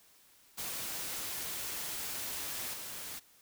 white noise with level steps, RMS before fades -39 / -43 dBFS, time 0.57-3.2 s, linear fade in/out 20 ms, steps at 2.73 s, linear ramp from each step 10 ms, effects white hiss -63 dBFS RMS until 3.41 s

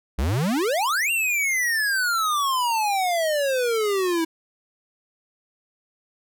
square exponential two-way sweep, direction up then down, 58.27 to 2800 to 320.3 Hz, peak -21 dBFS, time 0.18-4.25 s, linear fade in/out 10 ms, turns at 1.11 s, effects none

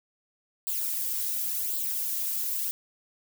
violet noise with flanger, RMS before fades -30 dBFS, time 0.67-2.71 s, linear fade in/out 0 ms, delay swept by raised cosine 0.24 to 2.44 ms, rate 0.92 Hz, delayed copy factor +0.65, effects none

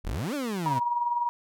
30% pulse exponential two-way sweep, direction up then down, 31.46 to 304.7 to 118 Hz, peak -26 dBFS, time 0.04-0.8 s, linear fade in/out 20 ms, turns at 0.34 s
sine tone with tremolo, 956 Hz, A#5, 43 cents sharp, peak -22 dBFS, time 0.66-1.29 s, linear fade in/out 0 ms, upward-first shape sine, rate 20 Hz, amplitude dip 55%
effects none

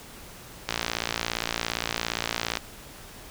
click train, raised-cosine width 0.2 ms, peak -8 dBFS, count 109, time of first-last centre 0.69-2.572 s, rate 57.4 Hz, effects pink hiss -45 dBFS RMS until 3.3 s

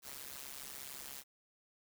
white noise with amplitude modulation, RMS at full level -44 dBFS, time 0.02-1.24 s, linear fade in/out 50 ms, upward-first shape sine, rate 137 Hz, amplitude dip 90%, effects none

